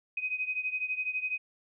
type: beating tone pair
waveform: sine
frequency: 2508 / 2520 Hz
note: D#7 / D#7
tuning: +13 / +21 cents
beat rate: 12 Hz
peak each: -32 / -35 dBFS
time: 0.17-1.38 s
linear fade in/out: 5 ms
effects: none